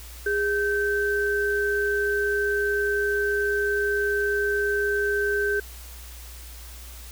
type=tone pair together; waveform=sine; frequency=410.3 / 1549 Hz; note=G#4 / G6; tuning=-21 / -21 cents; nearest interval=octave + major seventh; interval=2300 cents; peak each=-24 dBFS; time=0.26-5.6 s; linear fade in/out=5 ms; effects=added 60 Hz sine -40 dBFS peak until 7.11 s + white hiss -45 dBFS RMS until 7.11 s